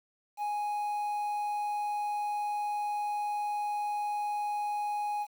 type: tone with quantisation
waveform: triangle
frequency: 830.6 Hz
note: G#5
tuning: in tune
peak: -28 dBFS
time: 0.37-5.27 s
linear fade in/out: 50 ms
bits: 9
effects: none